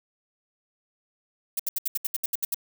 violet noise bursts, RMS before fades -26 dBFS, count 11, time 1.57-2.545 s, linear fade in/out 5 ms, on 25 ms, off 70 ms, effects none

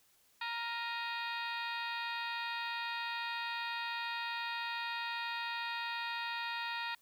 harmonic tone with a mistuned harmonic, 467.1 Hz, A#4, 3 cents sharp, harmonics 2 / 3 / 4 / 5 / 6 / 7 / 8 / 9 / 10, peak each -41 / -45 / -42 / -44 / -51 / -52 / -46 / -51 / -54 dBFS, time 0.41-6.95 s, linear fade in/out 5 ms, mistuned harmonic 5, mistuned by +100 cents, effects white hiss -69 dBFS RMS until 7.01 s

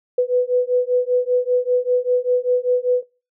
sine beating tone pair, 494.2 / 499.3 Hz, B4 / B4, +1 / +19 cents, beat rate 5.1 Hz, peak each -18 dBFS, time 0.18-3.03 s, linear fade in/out 5 ms, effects noise-tail reverb RT60 0.3 s tail -20 dB re dry

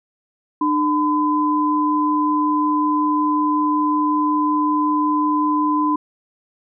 sine tone pair together, 300.9 / 1012.1 Hz, D4 / B5, +42 / +42 cents, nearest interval octave + major sixth, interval 2100 cents, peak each -18 dBFS, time 0.61-5.96 s, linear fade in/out 5 ms, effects none

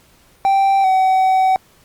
triangle tone pair in turn, 782 / 756.2 Hz, G5 / F#5, -4 / +38 cents, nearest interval minor second, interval 58 cents, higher first, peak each -9 dBFS, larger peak neither, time 0.45-0.84 / 0.84-1.56 s, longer second, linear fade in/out 0 ms, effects pink hiss -52 dBFS RMS until 1.84 s + Opus 48 kbps

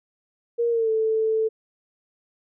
sine tone with pitch glide, 470 to 441.1 Hz, A#4 to A4, +14 to +4 cents, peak -19 dBFS, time 0.58-1.49 s, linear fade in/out 20 ms, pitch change -110 cents, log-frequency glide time 0.7-0.9 s, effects none

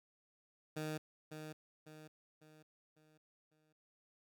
15% pulse tone with echo, 154.7 Hz, D#3, 10 cents flat, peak -33 dBFS, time 0.76-0.98 s, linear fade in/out 10 ms, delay 550 ms, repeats 5, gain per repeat -7 dB, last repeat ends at 3.73 s, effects none

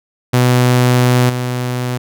sawtooth tone with level steps, 124.5 Hz, B2, 14 cents sharp, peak -5 / -13 dBFS, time 0.33-1.98 s, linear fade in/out 10 ms, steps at 1.29 s, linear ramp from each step 10 ms, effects none

